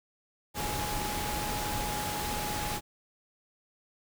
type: tone in noise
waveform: sine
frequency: 836 Hz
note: G#5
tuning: 11 cents sharp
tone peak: -36 dBFS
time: 0.54-2.81 s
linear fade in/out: 50 ms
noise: pink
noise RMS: -34 dBFS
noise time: 0.54-2.81 s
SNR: -5 dB
effects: none